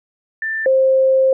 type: tone pair in turn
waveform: sine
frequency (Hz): 1777 / 528.3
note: A6 / C5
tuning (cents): +17 / +17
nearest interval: octave + major sixth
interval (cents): 2100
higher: first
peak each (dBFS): -19 / -10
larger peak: second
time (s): 0.42-0.66 / 0.66-1.33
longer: second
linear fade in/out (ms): 2
effects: none